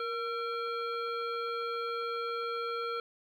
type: harmonic tone with a mistuned harmonic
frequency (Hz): 468.5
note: A#4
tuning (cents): +9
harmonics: 1 / 3 / 5 / 7 / 9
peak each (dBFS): -36 / -35 / -46 / -48 / -48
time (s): 0-3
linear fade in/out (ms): 2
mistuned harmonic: 3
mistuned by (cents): -65
effects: 11-bit